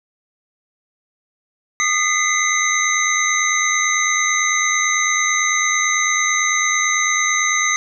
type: tone cluster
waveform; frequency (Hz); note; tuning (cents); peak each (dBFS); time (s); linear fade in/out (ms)
sine; 1228 / 2017 / 2106 / 3848 / 6260; D#6 / B6 / C7 / B7 / G8; -23 / +36 / +11 / -46 / -3; -22 / -20 / -22 / -26 / -20; 1.8-7.76; 0
effects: none